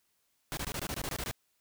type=noise bursts; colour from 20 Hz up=pink; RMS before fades=-36 dBFS; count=11; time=0.52-1.312 s; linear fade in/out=0 ms; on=52 ms; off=22 ms; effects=white hiss -75 dBFS RMS until 1.6 s